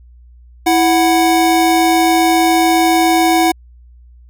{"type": "tone pair together", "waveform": "square", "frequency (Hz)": [329.6, 740], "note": ["E4", "F#5"], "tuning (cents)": [0, 0], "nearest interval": "octave + major second", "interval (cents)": 1400, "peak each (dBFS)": -13, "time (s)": [0.66, 3.52], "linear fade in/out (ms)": 10, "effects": ["added 60 Hz sine -39 dBFS peak until 4.29 s"]}